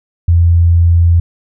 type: tone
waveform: sine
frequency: 85.1 Hz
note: F2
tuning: 44 cents flat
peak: -5 dBFS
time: 0.28-1.2 s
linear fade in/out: 5 ms
effects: none